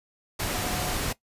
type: tone in noise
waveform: sine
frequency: 726 Hz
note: F#5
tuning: 33 cents flat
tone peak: -36 dBFS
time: 0.54-0.94 s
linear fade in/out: 10 ms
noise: pink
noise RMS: -29 dBFS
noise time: 0.39-1.13 s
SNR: -10 dB
effects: noise-tail reverb RT60 0.1 s tail -18 dB re dry + resampled to 32000 Hz